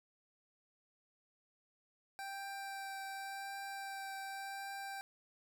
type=tone with vibrato; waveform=25% pulse; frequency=784 Hz; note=G5; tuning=in tune; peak=-39 dBFS; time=2.19-5.01 s; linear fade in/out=0 ms; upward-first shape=triangle; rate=0.89 Hz; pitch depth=12 cents each way; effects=none